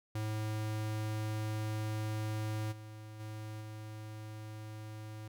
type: tone with level steps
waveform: square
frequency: 108 Hz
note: A2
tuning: 32 cents flat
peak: -35 / -47 / -42 / -44 dBFS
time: 0.15-5.28 s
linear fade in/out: 5 ms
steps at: 2.71 / 3.19 / 3.6 s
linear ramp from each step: 20 ms
effects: none